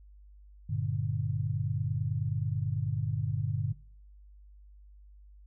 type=chord; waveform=sine; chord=G minor; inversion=none; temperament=just; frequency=98 / 117.6 / 147 Hz; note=G2 / Bb2 / D3; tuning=0 / +16 / +2 cents; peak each=-33 dBFS; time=0.69-3.73 s; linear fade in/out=10 ms; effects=noise-tail reverb RT60 0.5 s tail -20 dB re dry + added 50 Hz sine -51 dBFS peak until 5.46 s